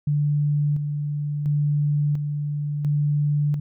sine tone with tremolo, 146.83 Hz, D3, in tune, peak -18 dBFS, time 0.07-3.6 s, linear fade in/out 5 ms, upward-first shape square, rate 0.72 Hz, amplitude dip 45%, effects none

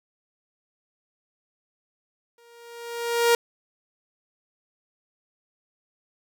sawtooth tone with exponential growth, 470.2 Hz, A#4, 15 cents sharp, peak -11 dBFS, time 2.38-3.35 s, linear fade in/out 2 ms, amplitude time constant 210 ms, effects none

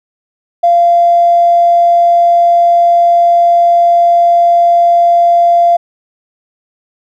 triangle tone with tanh clipping, 690 Hz, F5, 21 cents flat, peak -4 dBFS, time 0.63-5.77 s, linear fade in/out 10 ms, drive 2 dB, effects none

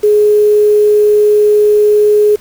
sine tone with quantisation, 419.3 Hz, G#4, 17 cents sharp, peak -5 dBFS, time 0.03-2.36 s, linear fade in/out 10 ms, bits 5, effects pink hiss -41 dBFS RMS until 2.4 s

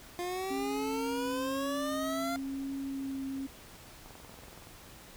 25% pulse exponential sweep, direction up, 350 to 698.5 Hz, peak -30 dBFS, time 0.19-2.36 s, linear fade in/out 0 ms
sine tone with vibrato, 271.4 Hz, C#4, 36 cents flat, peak -34 dBFS, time 0.5-3.47 s, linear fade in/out 10 ms, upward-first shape triangle, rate 1 Hz, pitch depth 15 cents each way
click train, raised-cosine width 1 ms, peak -37 dBFS, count 14, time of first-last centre 4.06-4.67 s, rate 21.3 Hz
effects pink hiss -52 dBFS RMS until 5.16 s

